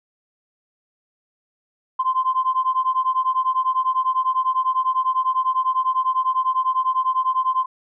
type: beating tone pair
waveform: sine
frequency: 1033 / 1043 Hz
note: C6 / C6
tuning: -22 / -6 cents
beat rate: 10 Hz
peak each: -20 dBFS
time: 1.99-7.66 s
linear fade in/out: 10 ms
effects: tanh soft clip ceiling -10 dBFS